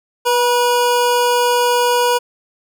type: tone pair together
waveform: square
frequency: 488.5 / 965 Hz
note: B4 / B5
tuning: -19 / -40 cents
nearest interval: octave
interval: 1179 cents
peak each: -16 / -16 dBFS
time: 0.25-2.19 s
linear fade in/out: 20 ms
effects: none